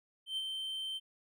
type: tone with ADSR envelope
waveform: triangle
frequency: 3111 Hz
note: G7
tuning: 14 cents flat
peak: -31 dBFS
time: 0.26-1 s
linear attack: 110 ms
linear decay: 43 ms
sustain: -4 dB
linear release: 34 ms
effects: none